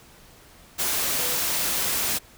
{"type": "tone in noise", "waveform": "sine", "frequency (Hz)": 493.9, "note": "B4", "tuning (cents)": 0, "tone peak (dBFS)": -36, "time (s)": [1.18, 1.39], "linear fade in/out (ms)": 20, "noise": "white", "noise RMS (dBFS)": -25, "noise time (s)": [0.78, 2.19], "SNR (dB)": -14, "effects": ["pink hiss -51 dBFS RMS until 2.37 s"]}